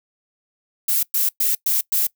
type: noise bursts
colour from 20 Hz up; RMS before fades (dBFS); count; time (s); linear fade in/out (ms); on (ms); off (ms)
violet; -19; 5; 0.88-2.07; 5; 150; 110
effects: noise-tail reverb RT60 0.1 s tail -22 dB re dry